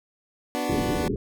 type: chord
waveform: 20% pulse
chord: B minor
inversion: none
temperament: equal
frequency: 246.9 / 293.7 / 370 Hz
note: B3 / D4 / F#4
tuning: 0 / 0 / 0 cents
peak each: -25 / -24 / -30 dBFS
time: 0.55-1.08 s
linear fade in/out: 0 ms
type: low-pass noise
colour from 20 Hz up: white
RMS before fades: -27 dBFS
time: 0.69-1.16 s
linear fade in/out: 2 ms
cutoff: 440 Hz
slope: 96 dB/octave
effects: none